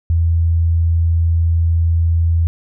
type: tone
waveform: sine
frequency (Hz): 83.2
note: E2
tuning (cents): +17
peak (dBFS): -11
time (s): 0.1-2.47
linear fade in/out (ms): 0
effects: none